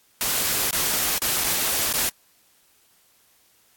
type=noise with dropouts; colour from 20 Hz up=white; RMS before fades=-23 dBFS; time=0.21-2.09 s; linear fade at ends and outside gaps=0 ms; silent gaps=0.708-0.729 / 1.181-1.219 / 1.438-1.442 / 1.927-1.938 s; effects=white hiss -60 dBFS RMS until 3.76 s + AAC 64 kbps